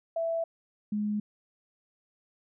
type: tone pair in turn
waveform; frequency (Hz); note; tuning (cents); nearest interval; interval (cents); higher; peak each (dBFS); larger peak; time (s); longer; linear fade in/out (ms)
sine; 662 / 209.3; E5 / G#3; +7 / +14; octave + minor sixth; 1993; first; -27; neither; 0.16-0.44 / 0.92-1.2; neither; 5
effects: none